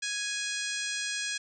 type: harmonic tone with a mistuned harmonic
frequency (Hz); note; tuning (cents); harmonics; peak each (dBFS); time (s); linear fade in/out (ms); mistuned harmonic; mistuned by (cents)
830.6; G#5; 0; 2 / 3 / 4 / 5 / 6 / 7 / 8 / 9 / 10; -36 / -38 / -39 / -40 / -41 / -41 / -42 / -43 / -43; 0.02-1.38; 10; 9; -21
effects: none